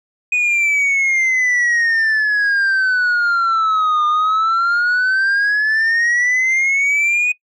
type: exponential two-way sweep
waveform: sine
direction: down then up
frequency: 2489 to 1210 to 2489 Hz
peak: -10 dBFS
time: 0.32-7.32 s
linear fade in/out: 5 ms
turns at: 4.06 s
effects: noise-tail reverb RT60 0.1 s tail -22 dB re dry + tanh soft clip ceiling -12 dBFS